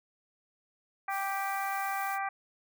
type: harmonic tone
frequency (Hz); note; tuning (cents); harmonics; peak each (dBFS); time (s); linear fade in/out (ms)
392; G4; 0; 2 / 3 / 4 / 5 / 6; -33 / -37 / -39 / -41 / -43; 1.08-2.29; 5
type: noise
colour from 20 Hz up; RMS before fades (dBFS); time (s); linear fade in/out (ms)
blue; -45; 1.09-2.19; 50
effects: none